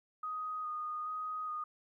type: tone with vibrato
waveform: sine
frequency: 1241 Hz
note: D#6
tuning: 5 cents flat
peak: -36 dBFS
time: 0.23-1.64 s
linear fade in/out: 5 ms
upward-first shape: square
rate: 1.2 Hz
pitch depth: 14 cents each way
effects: 13-bit